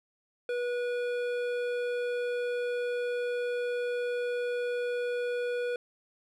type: tone with hard clipping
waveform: sine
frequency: 486.8 Hz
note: B4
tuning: 25 cents flat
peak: -31 dBFS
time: 0.49-5.76 s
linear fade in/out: 2 ms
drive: 12 dB
effects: none